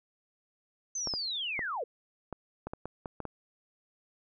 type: linear sweep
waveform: sine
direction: down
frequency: 6272 to 418.4 Hz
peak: -32 dBFS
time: 0.95-1.84 s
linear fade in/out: 5 ms
type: clicks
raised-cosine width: 1 ms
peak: -23 dBFS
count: 10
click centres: 1.073 / 1.138 / 1.592 / 2.327 / 2.67 / 2.735 / 2.856 / 3.058 / 3.203 / 3.253 s
effects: none